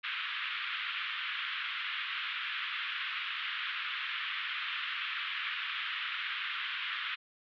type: band-pass noise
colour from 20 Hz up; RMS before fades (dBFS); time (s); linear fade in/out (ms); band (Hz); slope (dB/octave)
white; -37; 0.03-7.16; 20; 1200 to 3400; 48
effects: none